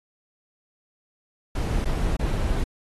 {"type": "noise with dropouts", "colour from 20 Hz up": "brown", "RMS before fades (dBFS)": -24, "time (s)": [1.55, 2.64], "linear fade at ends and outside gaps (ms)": 5, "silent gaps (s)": [[1.847, 1.854], [2.168, 2.193]], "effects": ["AAC 32 kbps"]}